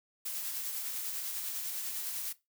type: noise with tremolo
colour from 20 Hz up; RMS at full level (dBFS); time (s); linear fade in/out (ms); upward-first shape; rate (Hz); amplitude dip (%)
blue; -36; 0.25-2.33; 10; triangle; 10; 35
effects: noise-tail reverb RT60 0.2 s tail -17 dB re dry